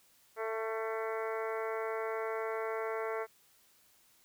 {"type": "harmonic tone with a mistuned harmonic", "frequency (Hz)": 221.9, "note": "A3", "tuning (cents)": 15, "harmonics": [2, 3, 4, 5, 6, 7, 8, 9, 10], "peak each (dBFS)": [-36, -41, -44, -44, -44, -49, -51, -47, -51], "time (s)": [0.36, 3.27], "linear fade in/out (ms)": 50, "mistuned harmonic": 6, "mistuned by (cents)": 24, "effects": ["white hiss -66 dBFS RMS until 4.24 s"]}